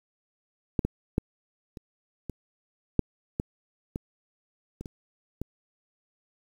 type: clicks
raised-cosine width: 3 ms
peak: -10 / -13 / -10 / -27 / -21 / -7 / -14 / -18 / -24 / -26 / -19 dBFS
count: 11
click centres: 0.792 / 0.85 / 1.181 / 1.772 / 2.297 / 2.993 / 3.399 / 3.959 / 4.81 / 4.858 / 5.416 s
effects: 8-bit